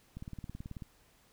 click train, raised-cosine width 5 ms, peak -30 dBFS, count 13, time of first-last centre 0.17-0.822 s, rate 18.4 Hz, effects pink hiss -66 dBFS RMS until 1.32 s

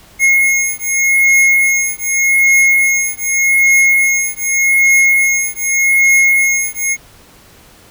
square beating tone pair, 2160 / 2160.84 Hz, C#7 / C#7, -45 / -45 cents, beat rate 0.84 Hz, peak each -13 dBFS, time 0.19-6.97 s, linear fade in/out 50 ms, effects pink hiss -43 dBFS RMS until 7.9 s

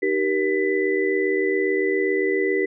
sine tone cluster, 309.4 / 387.1 / 474.4 / 1996 Hz, D#4 / G4 / A#4 / B6, -10 / -22 / +30 / +18 cents, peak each -27 / -21 / -26 / -26 dBFS, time 0.02-2.66 s, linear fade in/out 10 ms, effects none

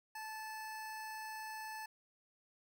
25% pulse tone, 872 Hz, A5, 16 cents flat, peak -40 dBFS, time 0.15-1.86 s, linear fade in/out 5 ms, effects none

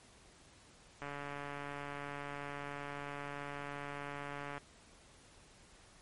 click train, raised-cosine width 0.5 ms, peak -28 dBFS, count 510, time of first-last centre 1.02-4.579 s, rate 143 Hz, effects pink hiss -61 dBFS RMS until 6.01 s + MP3 48 kbps

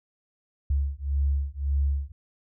sine beating tone pair, 69.1 / 70.9 Hz, C#2 / C#2, -5 / +40 cents, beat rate 1.8 Hz, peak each -26 dBFS, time 0.7-2.12 s, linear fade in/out 5 ms, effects none

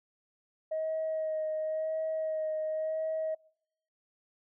sine tone with vibrato, 630 Hz, D#5, 21 cents sharp, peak -29 dBFS, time 0.71-3.35 s, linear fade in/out 10 ms, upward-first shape sine, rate 0.94 Hz, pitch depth 17 cents each way, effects noise-tail reverb RT60 0.7 s tail -26 dB re dry + tanh soft clip ceiling -26 dBFS

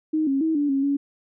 sine tone with pitch steps, 311.9 / 272.5 / 320.5 / 289.9 / 273 / 281.6 Hz, D#4 / C#4 / E4 / D4 / C#4 / C#4, +4 / -29 / -49 / -22 / -26 / +27 cents, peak -19 dBFS, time 0.13-0.97 s, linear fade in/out 10 ms, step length 140 ms, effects none

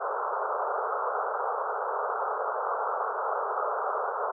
white band-pass noise, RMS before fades -30 dBFS, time 0-4.32 s, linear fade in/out 20 ms, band 410 to 1400 Hz, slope 96 dB/octave, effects none

